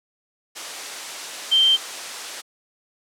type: tone in noise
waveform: sine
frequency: 3136 Hz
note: G7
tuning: in tune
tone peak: -13 dBFS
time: 1.51-1.77 s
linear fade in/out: 20 ms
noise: white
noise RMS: -31 dBFS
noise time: 0.55-2.42 s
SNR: +15 dB
effects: high-pass 400 Hz 12 dB/octave + low-pass 8000 Hz 12 dB/octave